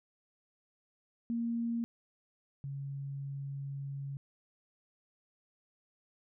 sine tone pair in turn, 233.1 / 138.89 Hz, A#3 / C#3, 0 / +4 cents, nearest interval major sixth, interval 896 cents, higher first, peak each -31 / -37 dBFS, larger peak first, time 1.3-1.84 / 2.64-4.17 s, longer second, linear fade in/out 0 ms, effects none

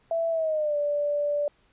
sine tone with pitch glide, 663 to 583.9 Hz, E5 to D5, +10 to -10 cents, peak -23 dBFS, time 0.11-1.48 s, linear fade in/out 2 ms, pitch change -220 cents, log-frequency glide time 0.3-0.77 s, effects pink hiss -64 dBFS RMS until 1.72 s + resampled to 8000 Hz

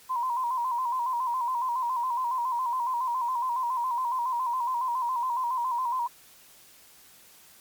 sine tone with vibrato, 988 Hz, B5, in tune, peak -25 dBFS, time 0.09-6.08 s, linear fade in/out 20 ms, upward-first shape square, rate 7.2 Hz, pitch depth 71 cents each way, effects white hiss -54 dBFS RMS until 7.6 s + MP3 96 kbps

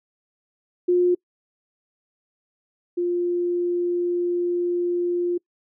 sine tone pair in turn, 356.4 / 350.9 Hz, F4 / F4, +35 / +8 cents, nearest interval unison, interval 27 cents, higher first, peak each -15 / -20 dBFS, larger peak first, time 0.88-1.15 / 2.97-5.38 s, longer second, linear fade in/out 10 ms, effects noise-tail reverb RT60 0.1 s tail -26 dB re dry

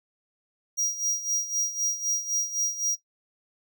square tone with tremolo, 5730 Hz, F8, 44 cents sharp, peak -22 dBFS, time 0.77-2.96 s, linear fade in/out 20 ms, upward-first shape sine, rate 3.9 Hz, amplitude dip 75%, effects noise-tail reverb RT60 0.1 s tail -17 dB re dry

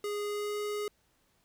square tone with pitch glide, 413.2 to 416.3 Hz, G#4 to G#4, -9 to +4 cents, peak -33 dBFS, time 0.04-0.88 s, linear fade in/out 2 ms, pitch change +13 cents, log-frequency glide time 0.26-0.59 s, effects pink hiss -71 dBFS RMS until 1.44 s

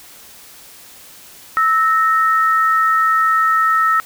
sine tone pair together, 1308.1 / 1850 Hz, E6 / A#6, -14 / -14 cents, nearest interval tritone, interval 600 cents, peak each -12 / -19 dBFS, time 1.57-4 s, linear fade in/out 0 ms, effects white hiss -41 dBFS RMS until 4.05 s

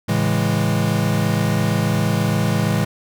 square chord, A major seventh, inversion none, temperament equal, 110 / 138.59 / 164.81 / 207.7 Hz, A2 / C#3 / E3 / G#3, 0 / 0 / 0 / 0 cents, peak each -22 / -25 / -22 / -23 dBFS, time 0.08-2.85 s, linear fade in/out 10 ms, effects none

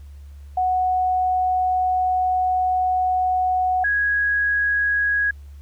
sine tone pair in turn, 738 / 1657.7 Hz, F#5 / G#6, -5 / -4 cents, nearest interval octave + major second, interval 1401 cents, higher second, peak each -17 dBFS, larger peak neither, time 0.57-3.84 / 3.84-5.31 s, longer first, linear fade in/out 5 ms, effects added 71 Hz sine -37 dBFS peak until 5.61 s + pink hiss -60 dBFS RMS until 5.61 s

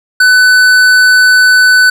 sine tone with tanh clipping, 1500 Hz, F#6, 23 cents sharp, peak -5 dBFS, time 0.2-1.9 s, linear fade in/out 5 ms, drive 14 dB, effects none

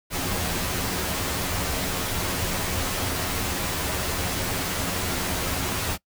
pink noise with comb filter, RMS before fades -27 dBFS, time 0.1-5.98 s, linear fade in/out 50 ms, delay 11 ms, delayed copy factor +0.6, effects noise-tail reverb RT60 0.1 s tail -22 dB re dry

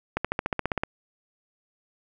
accelerating click train, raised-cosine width 0.5 ms, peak -10 dBFS, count 11, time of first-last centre 0.17-0.835 s, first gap 76 ms, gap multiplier 0.97, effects none

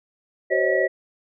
sine tone cluster, 378.6 / 519 / 554 / 633 / 1932 Hz, F#4 / C5 / C#5 / D#5 / B6, +40 / -14 / -1 / +30 / -39 cents, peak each -24 dBFS, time 0.5-0.88 s, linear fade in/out 20 ms, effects none

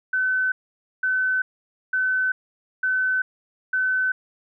sine tone bursts, 1517 Hz, F#6, 43 cents sharp, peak -19 dBFS, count 5, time 0.13-4.12 s, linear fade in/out 5 ms, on 390 ms, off 510 ms, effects none

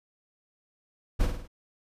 brown noise with echo, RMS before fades -22 dBFS, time 1.19-1.27 s, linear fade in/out 20 ms, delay 52 ms, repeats 4, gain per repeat -5 dB, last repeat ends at 1.478 s, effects resampled to 32000 Hz

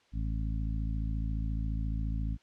harmonic tone, 54.4 Hz, A1, 19 cents flat, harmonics 1 / 2 / 3 / 4 / 5, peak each -31 / -37 / -41 / -43 / -45 dBFS, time 0.12-2.38 s, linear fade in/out 50 ms, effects white hiss -66 dBFS RMS until 2.42 s + low-pass 4000 Hz 12 dB/octave

